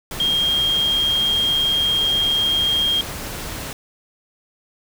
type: tone in noise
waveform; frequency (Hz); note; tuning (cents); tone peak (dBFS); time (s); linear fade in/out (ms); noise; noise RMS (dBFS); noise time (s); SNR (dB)
sine; 3224; G7; +48; -16; 0.2-3.01; 2; pink; -30; 0.11-3.73; +11
effects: none